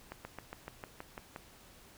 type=slowing click train; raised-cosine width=0.5 ms; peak=-27 dBFS; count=9; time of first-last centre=0.12-1.361 s; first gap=130 ms; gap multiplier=1.05; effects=pink hiss -58 dBFS RMS until 1.97 s